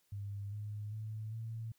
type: tone with pitch steps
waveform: sine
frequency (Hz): 100.8 / 104.66 / 108.66 / 112.82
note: G2 / G#2 / A2 / A2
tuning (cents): +49 / +14 / -21 / +44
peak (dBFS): -39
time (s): 0.12-1.72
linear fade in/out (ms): 5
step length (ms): 400
effects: white hiss -75 dBFS RMS until 1.78 s